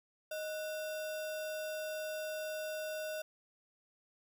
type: tone with sample-and-hold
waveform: sine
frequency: 622 Hz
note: D#5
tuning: 1 cent flat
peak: -37 dBFS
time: 0.31-3.22 s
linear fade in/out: 5 ms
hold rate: 2100 Hz
effects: none